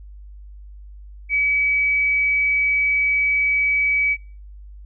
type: tone with frequency modulation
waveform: sine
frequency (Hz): 2280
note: C#7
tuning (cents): +48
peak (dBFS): -16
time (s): 1.29-4.17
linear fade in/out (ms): 50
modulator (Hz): 77.8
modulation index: 0.23
effects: noise-tail reverb RT60 0.4 s tail -24 dB re dry + added 50 Hz sine -37 dBFS peak until 4.85 s